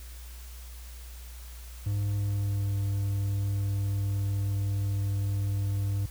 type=tone with pitch glide; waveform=triangle; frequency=101.6 to 99.74 Hz; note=G#2 to G2; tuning=-38 to +30 cents; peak=-24 dBFS; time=1.86-6.06 s; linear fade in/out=5 ms; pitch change=-32 cents; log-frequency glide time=2.08-2.77 s; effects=added 60 Hz sine -41 dBFS peak until 6.1 s + white hiss -51 dBFS RMS until 6.1 s